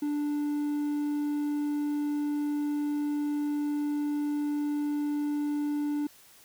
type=tone; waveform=triangle; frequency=293.7 Hz; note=D4; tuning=in tune; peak=-25 dBFS; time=0.02-6.07 s; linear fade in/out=5 ms; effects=white hiss -56 dBFS RMS until 6.44 s